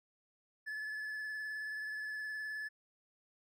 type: tone with vibrato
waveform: triangle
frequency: 1725 Hz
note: A6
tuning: 35 cents flat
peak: -37 dBFS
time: 0.66-2.69 s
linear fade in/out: 20 ms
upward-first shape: sine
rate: 19 Hz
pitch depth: 19 cents each way
effects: none